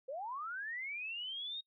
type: linear sweep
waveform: sine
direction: up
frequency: 496.2 to 3763 Hz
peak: -39 dBFS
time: 0.08-1.61 s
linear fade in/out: 10 ms
effects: noise-tail reverb RT60 0.1 s tail -26 dB re dry